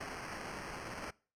violet noise with sample-and-hold, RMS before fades -44 dBFS, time 0-1.11 s, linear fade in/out 10 ms, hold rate 3675 Hz, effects noise-tail reverb RT60 0.4 s tail -23 dB re dry + low-pass 9000 Hz 12 dB/octave

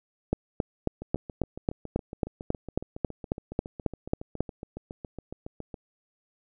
two click trains, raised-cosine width 2 ms, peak -24 / -11 dBFS, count 35 / 16, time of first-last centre 1.02-5.742 / 0.33-4.406 s, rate 7.2 / 3.68 Hz, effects none

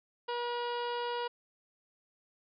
harmonic tone, 480.5 Hz, B4, 48 cents flat, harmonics 1 / 2 / 3 / 4 / 5 / 6 / 7 / 8 / 9 / 10, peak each -36 / -36 / -44 / -50 / -54 / -45 / -52 / -54 / -57 / -53 dBFS, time 0.28-1.28 s, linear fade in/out 10 ms, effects none

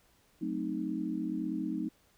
sine chord, F# diminished seventh, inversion none, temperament equal, 185 / 220 / 261.6 / 311.1 Hz, F#3 / A3 / C4 / Eb4, 0 / 0 / 0 / 0 cents, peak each -39 / -38 / -38 / -35 dBFS, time 0.41-1.89 s, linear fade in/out 10 ms, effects pink hiss -67 dBFS RMS until 2.17 s

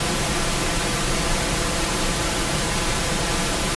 pink noise with comb filter, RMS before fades -22 dBFS, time 0-3.75 s, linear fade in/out 5 ms, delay 5.9 ms, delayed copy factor +0.55, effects resampled to 24000 Hz

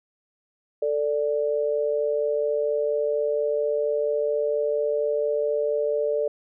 sine tone pair together, 443 / 587.3 Hz, A4 / D5, +12 / 0 cents, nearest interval perfect fourth, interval 488 cents, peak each -24 dBFS, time 0.82-6.28 s, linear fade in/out 5 ms, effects none

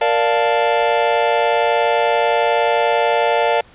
square chord, Bb major seventh, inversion none, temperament equal, 466.2 / 587.3 / 698.5 / 880 Hz, Bb4 / D5 / F5 / A5, 0 / 0 / 0 / 0 cents, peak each -20 dBFS, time 0.01-3.61 s, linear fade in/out 5 ms, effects pink hiss -47 dBFS RMS until 3.74 s + resampled to 8000 Hz

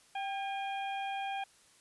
harmonic tone with a mistuned harmonic, 810 Hz, G#5, 43 cents flat, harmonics 1 / 2 / 3 / 4, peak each -35 / -46 / -44 / -47 dBFS, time 0.15-1.44 s, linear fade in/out 5 ms, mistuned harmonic 1, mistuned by -57 cents, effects white hiss -63 dBFS RMS until 1.8 s + resampled to 24000 Hz

